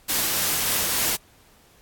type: noise with tremolo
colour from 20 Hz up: white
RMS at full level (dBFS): -22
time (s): 0.08-1.17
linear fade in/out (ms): 20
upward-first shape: triangle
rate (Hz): 3.4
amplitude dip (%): 25
effects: pink hiss -56 dBFS RMS until 1.81 s + AAC 64 kbps